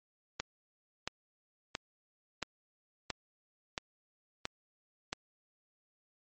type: click train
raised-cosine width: 0.2 ms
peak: -16 dBFS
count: 8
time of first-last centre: 0.4-5.13 s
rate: 1.48 Hz
effects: MP3 32 kbps